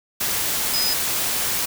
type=tone in noise; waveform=sine; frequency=5030 Hz; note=D#8; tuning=18 cents sharp; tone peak=-21 dBFS; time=0.73-0.94 s; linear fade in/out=10 ms; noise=white; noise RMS=-23 dBFS; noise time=0.2-1.66 s; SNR=-1 dB; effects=none